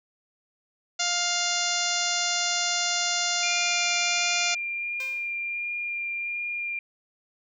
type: harmonic tone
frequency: 702 Hz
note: F5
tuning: 9 cents sharp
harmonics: 1 / 2 / 3 / 4 / 5 / 6 / 7 / 8 / 9 / 10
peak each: -33 / -33 / -33 / -33 / -33 / -33 / -33 / -33 / -33 / -33 dBFS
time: 0.99-4.55 s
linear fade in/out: 10 ms
type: tone with vibrato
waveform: sine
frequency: 2400 Hz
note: D7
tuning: 37 cents sharp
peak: -28 dBFS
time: 3.43-6.79 s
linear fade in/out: 2 ms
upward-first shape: sine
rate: 1.4 Hz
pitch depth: 10 cents each way
type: tone with exponential decay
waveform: 5% pulse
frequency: 523.3 Hz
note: C5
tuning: in tune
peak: -26 dBFS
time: 5-5.41 s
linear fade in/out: 1 ms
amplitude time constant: 89 ms
effects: none